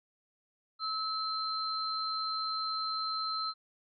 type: tone pair together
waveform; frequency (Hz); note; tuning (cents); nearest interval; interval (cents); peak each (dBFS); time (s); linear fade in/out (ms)
sine; 1297 / 4118; E6 / C8; -28 / -28; octave + minor sixth; 2000; -34 / -35; 0.79-3.54; 50
effects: none